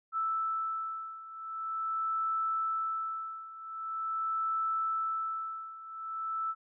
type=beating tone pair; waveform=sine; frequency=1318 / 1318.44 Hz; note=E6 / E6; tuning=-1 / 0 cents; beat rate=0.44 Hz; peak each=-36 / -33 dBFS; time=0.12-6.55 s; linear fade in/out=50 ms; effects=none